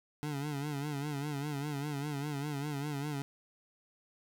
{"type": "tone with vibrato", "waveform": "25% pulse", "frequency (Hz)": 144.6, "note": "D3", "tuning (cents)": -27, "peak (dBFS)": -31, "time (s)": [0.23, 3.22], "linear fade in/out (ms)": 0, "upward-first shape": "sine", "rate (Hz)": 5, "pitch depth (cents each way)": 82, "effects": []}